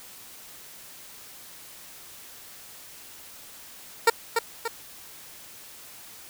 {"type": "tone with echo", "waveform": "15% pulse", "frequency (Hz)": 460.2, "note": "A#4", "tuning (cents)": -22, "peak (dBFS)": -8, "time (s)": [4.07, 4.1], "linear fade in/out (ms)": 5, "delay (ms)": 290, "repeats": 2, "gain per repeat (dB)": -6, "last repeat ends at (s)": 4.68, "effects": ["white hiss -46 dBFS RMS until 6.29 s"]}